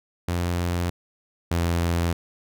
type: tone pair in turn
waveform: sawtooth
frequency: 87.31 / 85.22 Hz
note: F2 / F2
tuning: 0 / -42 cents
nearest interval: unison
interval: 42 cents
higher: first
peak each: -19 / -17 dBFS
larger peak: second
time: 0.28-0.9 / 1.51-2.13 s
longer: neither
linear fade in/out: 5 ms
effects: none